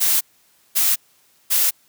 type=noise bursts; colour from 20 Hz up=blue; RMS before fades=-17 dBFS; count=3; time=0-1.71 s; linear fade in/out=20 ms; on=210 ms; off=540 ms; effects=white hiss -58 dBFS RMS until 1.88 s + high-pass 60 Hz 12 dB/octave